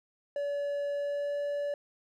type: tone with pitch glide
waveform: triangle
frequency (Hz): 572 to 576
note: D5 to D5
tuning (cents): -46 to -34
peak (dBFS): -28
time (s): 0.36-1.74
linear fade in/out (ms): 2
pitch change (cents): +12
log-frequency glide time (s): 0.92-1.38
effects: none